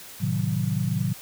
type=chord; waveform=sine; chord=A diminished seventh; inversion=none; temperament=equal; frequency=110 / 130.81 / 155.56 / 185 Hz; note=A2 / C3 / Eb3 / Gb3; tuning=0 / 0 / 0 / 0 cents; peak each=-28 dBFS; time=0.2-1.14 s; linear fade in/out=20 ms; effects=white hiss -43 dBFS RMS until 1.21 s